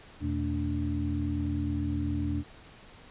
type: tone cluster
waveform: sine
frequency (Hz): 83.1 / 123 / 222.3 / 291.6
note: E2 / B2 / A3 / D4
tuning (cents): +15 / -7 / +18 / -12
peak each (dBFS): -31 / -35 / -37 / -32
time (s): 0.2-2.44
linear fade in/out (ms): 50
effects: pink hiss -52 dBFS RMS until 3.1 s + resampled to 8000 Hz

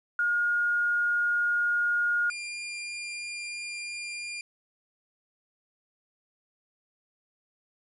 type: tone pair in turn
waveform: sine / sawtooth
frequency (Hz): 1428 / 2401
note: F6 / D7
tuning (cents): +38 / +38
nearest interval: major sixth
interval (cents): 900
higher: second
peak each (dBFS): -23 / -31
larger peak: first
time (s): 0.19-2.3 / 2.3-4.41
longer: neither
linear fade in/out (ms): 2
effects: resampled to 24000 Hz + 10-bit

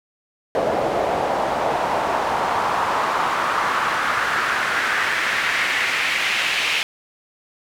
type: noise with band-pass filter sweep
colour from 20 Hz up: pink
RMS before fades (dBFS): -21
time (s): 0.55-6.83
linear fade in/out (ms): 0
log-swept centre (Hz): 580 to 2600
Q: 2.3
effects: none

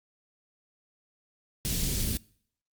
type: band-stop noise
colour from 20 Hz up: pink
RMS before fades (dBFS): -29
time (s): 1.65-2.17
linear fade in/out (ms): 0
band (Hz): 240 to 4100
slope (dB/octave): 12
effects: noise-tail reverb RT60 0.6 s tail -23 dB re dry + Opus 48 kbps

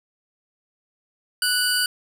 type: tone pair together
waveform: 25% pulse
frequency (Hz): 1480 / 4729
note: F#6 / D8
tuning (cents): 0 / +11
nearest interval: octave + minor sixth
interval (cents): 2011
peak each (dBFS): -18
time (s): 1.42-1.86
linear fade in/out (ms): 2
effects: none

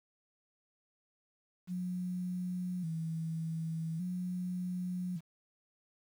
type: tone with vibrato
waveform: sine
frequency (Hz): 171.2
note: F3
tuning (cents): -34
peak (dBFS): -34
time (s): 1.67-5.21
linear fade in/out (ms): 50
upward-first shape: square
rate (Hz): 0.43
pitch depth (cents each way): 92
effects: 10-bit

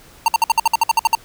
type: tone bursts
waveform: square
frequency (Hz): 913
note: A#5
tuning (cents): -36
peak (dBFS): -11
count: 12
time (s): 0.26-1.151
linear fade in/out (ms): 2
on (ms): 22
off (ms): 57
effects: pink hiss -46 dBFS RMS until 1.24 s

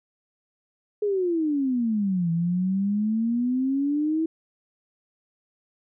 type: exponential two-way sweep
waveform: sine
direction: down then up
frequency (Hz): 424.7 to 164.81 to 326.5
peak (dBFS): -21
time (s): 1.02-4.26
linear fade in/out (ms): 5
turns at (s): 2.31
effects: none

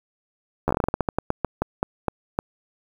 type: slowing click train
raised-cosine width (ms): 1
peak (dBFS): -7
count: 19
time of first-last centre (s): 0.68-2.389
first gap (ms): 12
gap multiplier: 1.21
effects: 7-bit

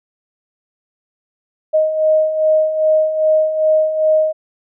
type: beating tone pair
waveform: sine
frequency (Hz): 622.3 / 624.8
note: D#5 / D#5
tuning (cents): 0 / +7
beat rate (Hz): 2.5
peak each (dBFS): -19 / -12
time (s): 1.73-4.33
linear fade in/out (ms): 20
effects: none

